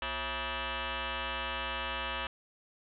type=tone with frequency modulation; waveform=sine; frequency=842 Hz; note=G#5; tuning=24 cents sharp; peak=-33 dBFS; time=0.02-2.27 s; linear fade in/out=2 ms; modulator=301 Hz; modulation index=8; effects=none